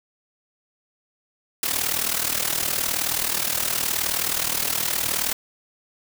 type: noise with amplitude modulation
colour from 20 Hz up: white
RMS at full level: -21 dBFS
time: 1.63-5.33 s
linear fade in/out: 2 ms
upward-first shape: sine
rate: 39.1 Hz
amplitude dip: 75%
effects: none